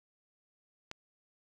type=click; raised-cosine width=0.2 ms; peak=-23 dBFS; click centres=0.914 s; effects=10-bit